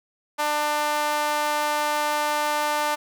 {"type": "tone with high-pass filter", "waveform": "sawtooth", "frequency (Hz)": 298, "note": "D4", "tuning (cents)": 25, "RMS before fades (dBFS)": -24, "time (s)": [0.38, 2.96], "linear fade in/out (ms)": 20, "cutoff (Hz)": 830, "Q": 2.1, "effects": []}